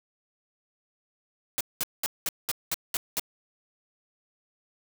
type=noise bursts; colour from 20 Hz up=white; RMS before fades=-28 dBFS; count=8; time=1.58-3.196 s; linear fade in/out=0 ms; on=27 ms; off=200 ms; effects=none